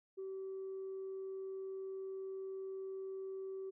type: tone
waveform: sine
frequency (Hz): 383.6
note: G4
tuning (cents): -37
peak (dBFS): -40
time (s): 0.17-3.71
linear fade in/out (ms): 20
effects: tanh soft clip ceiling -38 dBFS